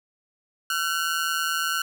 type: ring-modulated tone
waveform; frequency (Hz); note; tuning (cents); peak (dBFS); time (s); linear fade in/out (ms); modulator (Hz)
sawtooth; 1435; F6; +47; -17; 0.7-1.82; 2; 80.5
effects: none